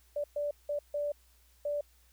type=tone bursts at uneven times; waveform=sine; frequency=584 Hz; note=D5; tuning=10 cents flat; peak=-30 dBFS; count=5; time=0.16-0.24 / 0.36-0.51 / 0.69-0.79 / 0.94-1.12 / 1.65-1.81 s; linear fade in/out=5 ms; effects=added 60 Hz sine -63 dBFS peak until 2.12 s + white hiss -67 dBFS RMS until 2.12 s